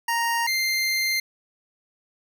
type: tone pair in turn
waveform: 25% pulse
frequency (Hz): 932.3 / 2093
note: A#5 / C7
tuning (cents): 0 / 0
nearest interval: octave + major second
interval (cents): 1400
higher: second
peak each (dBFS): -18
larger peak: neither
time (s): 0.08-0.47 / 0.47-1.2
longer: second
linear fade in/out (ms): 5
effects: none